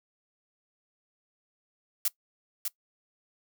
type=noise with echo; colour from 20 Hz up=blue; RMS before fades=-26 dBFS; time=2.05-2.08 s; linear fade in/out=2 ms; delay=600 ms; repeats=1; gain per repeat=-5 dB; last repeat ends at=2.68 s; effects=noise-tail reverb RT60 0.1 s tail -21 dB re dry